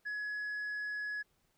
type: tone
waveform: sine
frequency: 1687 Hz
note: G#6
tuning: 27 cents sharp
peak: -33 dBFS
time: 0.05-1.23 s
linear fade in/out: 20 ms
effects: tanh soft clip ceiling -35 dBFS + pink hiss -75 dBFS RMS until 1.57 s